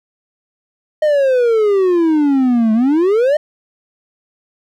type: exponential two-way sweep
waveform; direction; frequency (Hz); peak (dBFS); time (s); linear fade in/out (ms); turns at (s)
triangle; down then up; 622.3 to 215 to 622.3; -8; 1.02-3.37; 5; 2.73
effects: none